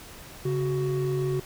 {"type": "tone pair together", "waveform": "triangle", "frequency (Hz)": [139.42, 372.2], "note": ["C#3", "F#4"], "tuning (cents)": [10, 10], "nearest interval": "octave + perfect fourth", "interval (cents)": 1700, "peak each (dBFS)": -25, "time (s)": [0.45, 1.4], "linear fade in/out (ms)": 5, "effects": ["pink hiss -45 dBFS RMS until 1.45 s"]}